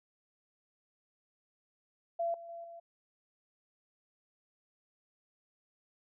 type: tone with level steps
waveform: sine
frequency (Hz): 678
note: E5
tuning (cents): +49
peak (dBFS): -30 / -45 / -42 / -46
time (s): 2.19-2.8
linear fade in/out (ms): 10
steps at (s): 2.34 / 2.49 / 2.64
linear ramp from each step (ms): 2
effects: none